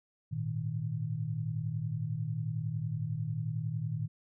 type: chord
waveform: sine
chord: Ab suspended second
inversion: none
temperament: equal with one note detuned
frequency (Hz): 105.52 / 116.54 / 155.56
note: Ab2 / Bb2 / Eb3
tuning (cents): +28 / 0 / 0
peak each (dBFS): -40 / -35 / -35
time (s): 0.31-4.08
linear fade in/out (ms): 20
effects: none